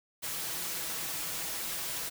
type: noise with comb filter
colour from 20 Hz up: white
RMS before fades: -36 dBFS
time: 0.22-2.1 s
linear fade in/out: 20 ms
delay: 6.1 ms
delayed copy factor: +0.55
effects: none